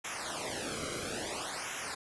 pink noise with flanger, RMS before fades -38 dBFS, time 0.04-1.95 s, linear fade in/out 10 ms, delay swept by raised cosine 0.22 to 1.14 ms, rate 0.59 Hz, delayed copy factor -1, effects resampled to 24000 Hz

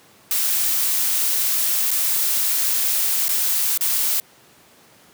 blue noise with dropouts, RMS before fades -20 dBFS, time 0.31-4.2 s, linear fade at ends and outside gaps 1 ms, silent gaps 1.907-1.913 / 3.282-3.291 / 3.776-3.809 s, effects pink hiss -51 dBFS RMS until 5.13 s + high-pass 150 Hz 12 dB/octave

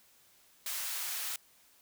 white high-pass noise, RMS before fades -37 dBFS, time 0.66-1.36 s, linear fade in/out 2 ms, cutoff 980 Hz, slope 12 dB/octave, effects white hiss -64 dBFS RMS until 1.81 s

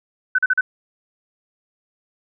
sine tone bursts, 1511 Hz, F#6, 36 cents sharp, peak -13 dBFS, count 4, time 0.35-0.61 s, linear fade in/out 5 ms, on 35 ms, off 40 ms, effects none

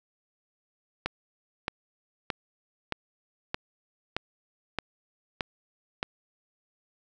click train, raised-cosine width 0.3 ms, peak -12 dBFS, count 9, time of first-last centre 1.06-6.029 s, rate 1.61 Hz, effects none

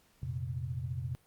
sine chord, F suspended fourth, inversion none, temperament just, 87.31 / 116.41 / 130.96 Hz, F2 / Bb2 / C3, 0 / -2 / +2 cents, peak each -40 / -39 / -37 dBFS, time 0.23-1.15 s, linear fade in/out 0 ms, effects pink hiss -67 dBFS RMS until 1.26 s + Opus 48 kbps

